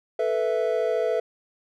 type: chord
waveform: triangle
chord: A suspended second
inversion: none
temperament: equal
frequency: 440 / 493.9 / 659.3 Hz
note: A4 / B4 / E5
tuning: 0 / 0 / 0 cents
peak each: -24 dBFS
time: 0.19-1.2 s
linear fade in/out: 5 ms
effects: none